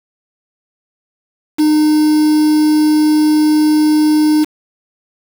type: tone with quantisation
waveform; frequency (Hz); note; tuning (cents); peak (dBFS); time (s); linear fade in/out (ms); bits
triangle; 305.4; D#4; -32; -6; 1.58-4.45; 20; 4
effects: none